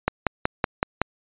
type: click train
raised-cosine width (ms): 0.5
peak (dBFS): -4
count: 6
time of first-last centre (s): 0.08-1.016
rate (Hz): 5.34
effects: resampled to 8000 Hz